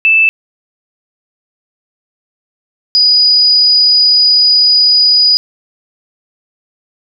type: tone pair in turn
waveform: sine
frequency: 2637 / 4932 Hz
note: E7 / D#8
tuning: 0 / -16 cents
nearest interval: major seventh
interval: 1084 cents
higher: second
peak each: -5 dBFS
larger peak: neither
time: 0.05-0.29 / 2.95-5.37 s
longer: second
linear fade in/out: 0 ms
effects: none